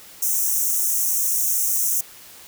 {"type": "high-pass noise", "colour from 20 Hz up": "white", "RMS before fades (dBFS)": -21, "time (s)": [0.22, 2.01], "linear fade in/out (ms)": 5, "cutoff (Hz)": 5700, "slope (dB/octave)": 96, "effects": ["white hiss -44 dBFS RMS until 2.47 s"]}